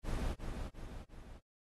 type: noise with echo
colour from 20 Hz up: brown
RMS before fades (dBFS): -36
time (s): 0.03-0.36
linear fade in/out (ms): 50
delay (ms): 350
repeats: 3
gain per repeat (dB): -5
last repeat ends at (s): 1.41
effects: AAC 32 kbps